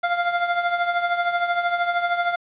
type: tone with tremolo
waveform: 25% pulse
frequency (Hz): 698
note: F5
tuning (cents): -1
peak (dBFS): -13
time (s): 0.03-2.36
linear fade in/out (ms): 10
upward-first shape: triangle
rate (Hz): 13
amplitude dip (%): 70
effects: resampled to 8000 Hz + 8-bit